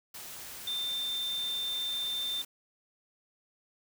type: tone in noise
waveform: sine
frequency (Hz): 3581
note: A7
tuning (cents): +30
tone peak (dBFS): -31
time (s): 0.67-2.42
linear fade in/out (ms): 5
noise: white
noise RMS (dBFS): -44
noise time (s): 0.14-2.45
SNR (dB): +10
effects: none